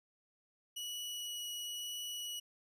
sawtooth tone with vibrato, 2928 Hz, F#7, 19 cents flat, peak -37 dBFS, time 0.76-2.4 s, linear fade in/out 10 ms, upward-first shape triangle, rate 1 Hz, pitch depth 8 cents each way, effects none

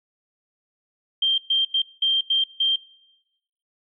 sine tone bursts at uneven times, 3167 Hz, G7, 17 cents sharp, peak -17 dBFS, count 6, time 1.22-1.38 / 1.5-1.65 / 1.74-1.82 / 2.02-2.21 / 2.3-2.44 / 2.6-2.76 s, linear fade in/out 5 ms, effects noise-tail reverb RT60 1.0 s tail -24 dB re dry

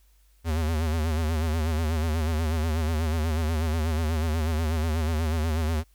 square tone with vibrato, 79.5 Hz, D#2, 38 cents sharp, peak -24 dBFS, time 0.44-5.84 s, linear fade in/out 50 ms, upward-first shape sine, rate 8.2 Hz, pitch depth 87 cents each way, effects added 50 Hz sine -57 dBFS peak until 5.94 s + white hiss -67 dBFS RMS until 5.94 s

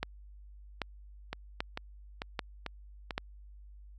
two click trains, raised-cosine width 0.3 ms, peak -20 / -16 dBFS, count 5 / 5, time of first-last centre 1.33-3.108 / 0.03-3.18 s, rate 2.25 / 1.27 Hz, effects added 50 Hz sine -49 dBFS peak until 3.98 s

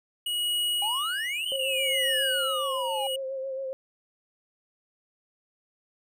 square tone with tremolo, 2906 Hz, F#7, 32 cents flat, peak -25 dBFS, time 0.26-3.16 s, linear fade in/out 5 ms, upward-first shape sine, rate 0.68 Hz, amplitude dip 65%
triangle exponential two-way sweep, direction up then down, 790 to 3136 to 790 Hz, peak -28 dBFS, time 0.82-3.07 s, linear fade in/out 2 ms, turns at 1.49 s
sine tone with vibrato, 533 Hz, C5, 32 cents sharp, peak -30 dBFS, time 1.52-3.73 s, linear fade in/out 0 ms, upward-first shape sine, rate 7.3 Hz, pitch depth 33 cents each way
effects none

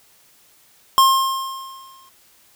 square tone with exponential decay, 1066 Hz, C6, 32 cents sharp, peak -9 dBFS, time 0.98-2.09 s, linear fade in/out 0 ms, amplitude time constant 240 ms, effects white hiss -54 dBFS RMS until 2.55 s

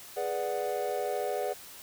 triangle chord, G# half-diminished seventh, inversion none, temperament equal, 415.3 / 493.9 / 587.3 / 740 Hz, G#4 / B4 / D5 / F#5, 0 / 0 / 0 / 0 cents, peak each -33 dBFS, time 0.16-1.54 s, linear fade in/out 20 ms, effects white hiss -48 dBFS RMS until 1.82 s

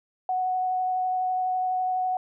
sine tone with vibrato, 740 Hz, F#5, in tune, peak -23 dBFS, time 0.29-2.17 s, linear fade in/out 2 ms, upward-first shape sine, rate 12 Hz, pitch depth 9 cents each way, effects none

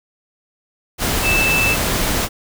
sine tone in noise, 2637 Hz, E7, in tune, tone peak -15 dBFS, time 1.22-1.77 s, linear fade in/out 50 ms, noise pink, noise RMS -19 dBFS, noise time 0.98-2.29 s, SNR +1 dB, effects none

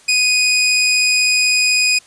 20% pulse tone, 2489 Hz, D#7, in tune, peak -7 dBFS, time 0.08-1.99 s, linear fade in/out 10 ms, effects white hiss -47 dBFS RMS until 2.06 s + resampled to 22050 Hz

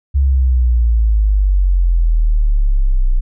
sine exponential sweep, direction down, 69.7 to 30.19 Hz, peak -9 dBFS, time 0.14-3.21 s, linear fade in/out 20 ms, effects none

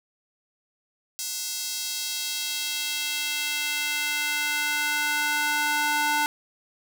square tone with high-pass filter sweep, 296.1 Hz, D4, 14 cents sharp, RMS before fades -27 dBFS, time 1.19-6.26 s, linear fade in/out 0 ms, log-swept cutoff 5700 to 1000 Hz, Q 1.4, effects none

